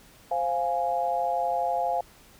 sine chord, F minor, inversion second, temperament equal, 523.3 / 698.5 / 830.6 Hz, C5 / F5 / Ab5, 0 / 0 / 0 cents, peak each -31 / -26 / -29 dBFS, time 0.31-2.01 s, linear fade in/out 5 ms, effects pink hiss -54 dBFS RMS until 2.39 s

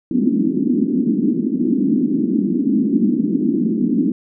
pink band-pass noise, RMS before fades -17 dBFS, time 0.11-4.12 s, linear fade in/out 2 ms, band 200 to 320 Hz, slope 48 dB/octave, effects none

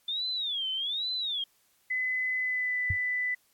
sine tone with vibrato, 3520 Hz, A7, in tune, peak -29 dBFS, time 0.08-1.44 s, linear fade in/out 5 ms, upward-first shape sine, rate 1.2 Hz, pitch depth 240 cents each way
sine tone with pitch glide, 2018 to 1992.5 Hz, B6 to B6, +37 to +15 cents, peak -27 dBFS, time 1.9-3.35 s, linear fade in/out 10 ms, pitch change -22 cents, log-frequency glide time 2.37-2.78 s
sine tone with exponential decay, 92.5 Hz, F#2, in tune, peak -23 dBFS, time 2.9-2.98 s, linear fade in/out 5 ms, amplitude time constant 16 ms
effects white hiss -68 dBFS RMS until 3.53 s + AAC 64 kbps

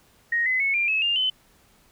sine tone with pitch steps, 1872 / 2030 / 2201 / 2386 / 2587 / 2805 / 3041 Hz, A#6 / B6 / C#7 / D7 / E7 / F7 / F#7, +7 / +47 / -13 / +27 / -33 / +7 / +47 cents, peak -20 dBFS, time 0.32-1.3 s, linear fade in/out 5 ms, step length 140 ms, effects pink hiss -59 dBFS RMS until 1.91 s

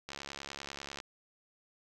click train, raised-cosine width 0.2 ms, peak -24 dBFS, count 65, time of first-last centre 0.09-1.002 s, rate 70.2 Hz, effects none

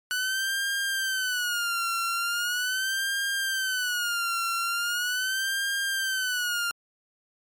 sawtooth tone with vibrato, 1480 Hz, F#6, in tune, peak -22 dBFS, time 0.11-6.71 s, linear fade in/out 0 ms, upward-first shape sine, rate 0.4 Hz, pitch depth 140 cents each way, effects MP3 64 kbps

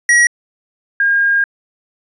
square / sine tone pair in turn, 1910 / 1617.8 Hz, A#6 / G#6, +42 / -46 cents, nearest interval minor third, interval 288 cents, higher first, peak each -8 / -10 dBFS, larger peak first, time 0.09-0.27 / 1-1.44 s, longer second, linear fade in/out 2 ms, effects resampled to 24000 Hz

